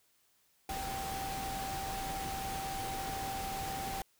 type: tone in noise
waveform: sine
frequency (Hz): 778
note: G5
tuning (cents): -13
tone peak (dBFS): -38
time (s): 0.69-4.02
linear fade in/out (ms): 2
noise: pink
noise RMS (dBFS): -41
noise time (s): 0.69-4.02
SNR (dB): 0
effects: white hiss -71 dBFS RMS until 4.19 s

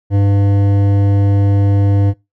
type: tone with hard clipping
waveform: sine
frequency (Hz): 100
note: G2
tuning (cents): +35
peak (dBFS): -11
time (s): 0.1-2.14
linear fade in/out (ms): 50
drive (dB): 12
effects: noise-tail reverb RT60 0.2 s tail -20 dB re dry

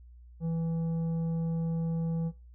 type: tone with tanh clipping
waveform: sine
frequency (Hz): 164.81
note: E3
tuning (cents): 0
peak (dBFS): -30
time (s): 0.4-2.32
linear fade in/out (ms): 50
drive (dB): 8
effects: noise-tail reverb RT60 0.3 s tail -19 dB re dry + added 60 Hz sine -49 dBFS peak until 2.54 s

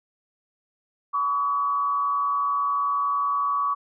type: tone with frequency modulation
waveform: sine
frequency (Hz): 1135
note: C#6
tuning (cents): +41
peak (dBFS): -21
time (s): 1.13-3.75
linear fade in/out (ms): 20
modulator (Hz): 131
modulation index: 0.45
effects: none

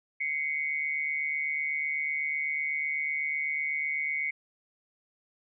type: tone pair together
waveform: sine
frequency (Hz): 2069 / 2217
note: C7 / C#7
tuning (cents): -20 / 0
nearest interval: minor second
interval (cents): 120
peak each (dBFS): -32 / -30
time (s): 0.2-4.31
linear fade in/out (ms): 10
effects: none

